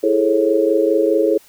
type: chord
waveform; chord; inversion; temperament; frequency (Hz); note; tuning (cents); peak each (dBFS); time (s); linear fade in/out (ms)
sine; A major seventh; second; equal with one note detuned; 329.6 / 415.3 / 440 / 544.8; E4 / G#4 / A4 / C#5; 0 / 0 / 0 / -30; -18; 0.03-1.38; 10
effects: white hiss -49 dBFS RMS until 1.48 s